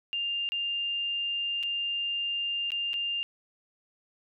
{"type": "tone with dropouts", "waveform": "sine", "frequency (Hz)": 2800, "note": "F7", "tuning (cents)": 4, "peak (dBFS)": -28, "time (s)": [0.13, 3.23], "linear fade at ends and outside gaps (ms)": 0, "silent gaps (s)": [[0.49, 0.52], [1.629, 1.634], [2.705, 2.719], [2.933, 2.94]], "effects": []}